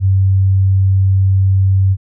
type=tone; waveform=sine; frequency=96 Hz; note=G2; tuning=36 cents flat; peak=-8 dBFS; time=0-1.97 s; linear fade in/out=50 ms; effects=none